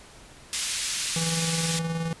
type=band-pass noise; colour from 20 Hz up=white; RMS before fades=-29 dBFS; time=0.53-1.79 s; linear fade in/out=0 ms; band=2200 to 8800 Hz; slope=12 dB/octave
type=tone with tremolo; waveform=square; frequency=164.81 Hz; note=E3; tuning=in tune; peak=-26 dBFS; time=1.16-2.13 s; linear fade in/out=2 ms; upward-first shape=square; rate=19 Hz; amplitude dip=35%
effects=pink hiss -49 dBFS RMS until 2.2 s + resampled to 24000 Hz